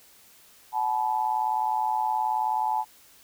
sine tone with amplitude modulation, 866 Hz, A5, 28 cents flat, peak -19 dBFS, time 0.72-2.85 s, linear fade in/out 50 ms, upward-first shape sine, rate 119 Hz, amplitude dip 90%, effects white hiss -55 dBFS RMS until 3.23 s

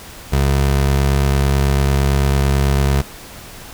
25% pulse tone, 69 Hz, C#2, 7 cents flat, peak -9 dBFS, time 0.32-3.02 s, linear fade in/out 10 ms, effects pink hiss -36 dBFS RMS until 3.73 s

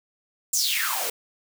white noise with high-pass filter sweep, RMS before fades -25 dBFS, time 0.53-1.1 s, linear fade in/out 5 ms, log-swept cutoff 7500 to 410 Hz, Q 6.6, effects none

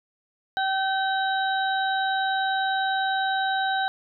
harmonic tone, 770 Hz, G5, 31 cents flat, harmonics 1 / 2 / 4 / 5, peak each -24 / -27 / -41 / -32 dBFS, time 0.57-3.88 s, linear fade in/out 0 ms, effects none

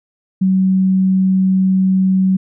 sine tone, 188.8 Hz, F#3, 35 cents sharp, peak -10 dBFS, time 0.41-2.37 s, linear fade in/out 10 ms, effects none

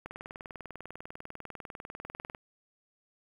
click train, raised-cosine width 0.5 ms, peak -26 dBFS, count 47, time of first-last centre 0.06-2.349 s, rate 20.1 Hz, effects 9-bit

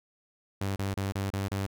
sawtooth tone bursts, 98 Hz, G2, in tune, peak -25 dBFS, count 6, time 0.61-1.665 s, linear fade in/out 5 ms, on 150 ms, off 31 ms, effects none

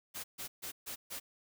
white noise bursts, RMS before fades -42 dBFS, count 5, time 0.14-1.2 s, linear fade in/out 20 ms, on 100 ms, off 140 ms, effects none

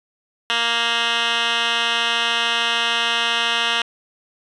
10% pulse tone with band-pass filter, 233.1 Hz, A#3, in tune, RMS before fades -20 dBFS, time 0.5-3.82 s, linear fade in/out 0 ms, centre 2600 Hz, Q 3.8, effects resampled to 24000 Hz

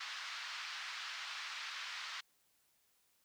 pink band-pass noise, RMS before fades -45 dBFS, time 0-2.21 s, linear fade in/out 10 ms, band 1200 to 5100 Hz, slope 24 dB/octave, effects white hiss -75 dBFS RMS until 3.24 s

